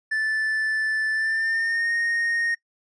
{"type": "tone with pitch glide", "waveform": "triangle", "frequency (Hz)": [1755, 1856.1], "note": ["A6", "A#6"], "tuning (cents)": [-5, -8], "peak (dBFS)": -20, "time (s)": [0.11, 2.55], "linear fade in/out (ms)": 10, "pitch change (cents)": 97, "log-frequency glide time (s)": [1.12, 1.92], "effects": ["noise-tail reverb RT60 0.1 s tail -20 dB re dry", "resampled to 22050 Hz"]}